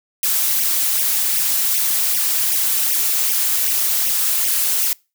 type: noise with flanger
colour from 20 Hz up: blue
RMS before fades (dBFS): -18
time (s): 0.23-4.93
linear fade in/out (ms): 2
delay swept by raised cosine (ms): 0.33 to 5.93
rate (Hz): 2.6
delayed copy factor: +0.9
effects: noise-tail reverb RT60 0.3 s tail -26 dB re dry